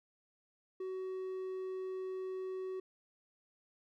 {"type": "tone", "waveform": "triangle", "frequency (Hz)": 375.3, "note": "F#4", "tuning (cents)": 25, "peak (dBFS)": -36, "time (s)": [0.8, 2.8], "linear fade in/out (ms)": 5, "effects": []}